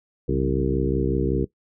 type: harmonic tone with a mistuned harmonic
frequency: 65.41 Hz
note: C2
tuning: in tune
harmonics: 1 / 2 / 3 / 4 / 5 / 6 / 7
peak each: -27 / -26 / -30 / -29 / -27 / -27 / -28 dBFS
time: 0.28-1.45 s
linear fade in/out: 10 ms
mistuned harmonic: 2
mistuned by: +100 cents
effects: noise-tail reverb RT60 0.1 s tail -17 dB re dry